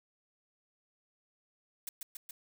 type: noise with echo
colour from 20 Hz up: blue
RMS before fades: -40 dBFS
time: 1.87-1.89 s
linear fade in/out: 2 ms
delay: 140 ms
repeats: 3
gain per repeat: -2 dB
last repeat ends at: 2.31 s
effects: none